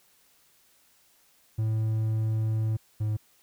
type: tone pair in turn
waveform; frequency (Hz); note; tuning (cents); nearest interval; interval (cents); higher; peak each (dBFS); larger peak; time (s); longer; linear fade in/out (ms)
triangle; 110 / 107.3; A2 / A2; 0 / -43; unison; 43; first; -22 / -23; first; 1.58-2.77 / 3-3.17; first; 10
effects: white hiss -63 dBFS RMS until 3.42 s